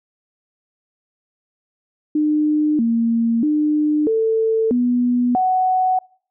sine tone with pitch steps, 302.5 / 230.5 / 301.4 / 445.3 / 245 / 744 Hz, D#4 / A#3 / D4 / A4 / B3 / F#5, -49 / -19 / +45 / +21 / -14 / +9 cents, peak -14 dBFS, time 2.15-5.99 s, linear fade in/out 5 ms, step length 640 ms, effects noise-tail reverb RT60 0.5 s tail -25 dB re dry

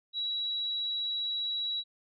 sine tone, 3895 Hz, B7, 25 cents flat, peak -30 dBFS, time 0.13-1.84 s, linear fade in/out 50 ms, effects none

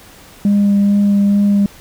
sine tone with vibrato, 202.1 Hz, G#3, 47 cents flat, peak -7 dBFS, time 0.45-1.66 s, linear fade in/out 2 ms, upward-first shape sine, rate 2.3 Hz, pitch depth 10 cents each way, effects tanh soft clip ceiling -7 dBFS + pink hiss -41 dBFS RMS until 1.8 s

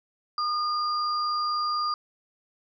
sine tone pair together, 1216 / 4772 Hz, D#6 / D8, -40 / +27 cents, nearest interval 2 octaves, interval 2367 cents, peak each -25 / -32 dBFS, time 0.38-1.94 s, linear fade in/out 2 ms, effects none

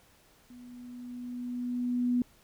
sine tone with level ramp, 245.5 Hz, B3, 10 cents flat, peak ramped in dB -47 to -23 dBFS, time 0.5-2.22 s, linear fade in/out 2 ms, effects pink hiss -62 dBFS RMS until 2.43 s

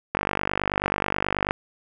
click train, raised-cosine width 0.5 ms, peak -7 dBFS, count 68, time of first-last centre 0.15-1.509 s, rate 49.3 Hz, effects none

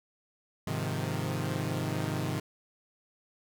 sawtooth chord, F minor seventh, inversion first, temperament equal, 103.83 / 130.81 / 155.56 / 174.61 Hz, Ab2 / C3 / Eb3 / F3, 0 / 0 / 0 / 0 cents, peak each -32 / -31 / -31 / -35 dBFS, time 0.67-2.4 s, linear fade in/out 5 ms, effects none

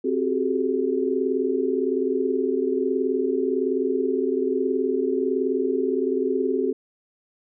sine tone cluster, 263.4 / 369.2 / 390.4 / 428.7 Hz, C4 / F#4 / G4 / A4, +12 / -4 / -7 / -45 cents, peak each -26 dBFS, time 0.04-6.73 s, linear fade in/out 10 ms, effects none

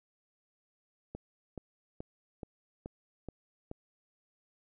click train, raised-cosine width 2 ms, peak -27 dBFS, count 7, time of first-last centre 1.15-3.714 s, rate 2.34 Hz, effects none

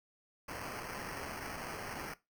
violet noise with sample-and-hold, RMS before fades -43 dBFS, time 0.48-2.14 s, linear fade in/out 5 ms, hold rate 3675 Hz, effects noise-tail reverb RT60 0.2 s tail -17 dB re dry

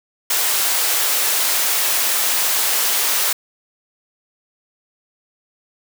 white high-pass noise, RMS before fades -18 dBFS, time 0.3-3.33 s, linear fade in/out 5 ms, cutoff 490 Hz, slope 12 dB/octave, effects none

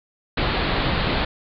pink low-pass noise, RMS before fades -22 dBFS, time 0.37-1.25 s, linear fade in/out 5 ms, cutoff 4500 Hz, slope 96 dB/octave, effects none

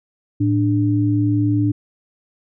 sine tone pair together, 110.5 / 295 Hz, A2 / D4, +8 / +8 cents, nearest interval octave + perfect fourth, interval 1700 cents, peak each -17 dBFS, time 0.4-1.72 s, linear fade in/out 10 ms, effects none

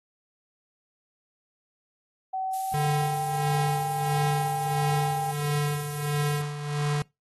sine tone with pitch glide, 759 to 796.7 Hz, F#5 to G5, +44 to +28 cents, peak -27 dBFS, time 2.33-5.32 s, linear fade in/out 10 ms, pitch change +84 cents, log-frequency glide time 2.47-3.53 s
violet noise, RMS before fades -37 dBFS, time 2.53-6.42 s, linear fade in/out 5 ms
square tone with tremolo, 146.83 Hz, D3, in tune, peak -24 dBFS, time 2.74-7.02 s, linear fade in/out 0 ms, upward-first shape sine, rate 1.5 Hz, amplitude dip 65%
effects noise-tail reverb RT60 0.2 s tail -24 dB re dry + AAC 32 kbps

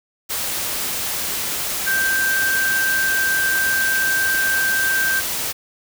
sine tone in noise, 1568 Hz, G6, in tune, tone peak -17 dBFS, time 1.86-5.21 s, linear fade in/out 20 ms, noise white, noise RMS -24 dBFS, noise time 0.29-5.53 s, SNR +4 dB, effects none

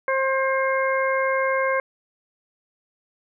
harmonic tone, 532 Hz, C5, 29 cents sharp, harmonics 1 / 2 / 3 / 4, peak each -22 / -25 / -27 / -28 dBFS, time 0.08-1.8 s, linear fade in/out 2 ms, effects none

